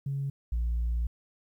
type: tone pair in turn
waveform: sine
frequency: 138.59 / 58.27 Hz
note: C#3 / A#1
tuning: 0 / 0 cents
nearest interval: octave + minor third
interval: 1500 cents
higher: first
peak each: -28 / -24 dBFS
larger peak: second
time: 0.06-0.3 / 0.52-1.07 s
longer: second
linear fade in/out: 5 ms
effects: tanh soft clip ceiling -24 dBFS + 11-bit